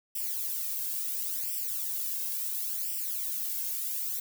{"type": "noise with flanger", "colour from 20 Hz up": "violet", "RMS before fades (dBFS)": -33, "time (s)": [0.15, 4.2], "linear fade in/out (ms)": 5, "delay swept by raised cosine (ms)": [0.37, 1.87], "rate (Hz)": 0.72, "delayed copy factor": 1, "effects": []}